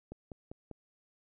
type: click train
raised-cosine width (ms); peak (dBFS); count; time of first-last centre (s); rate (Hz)
2; -30; 4; 0.12-0.713; 5.06
effects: none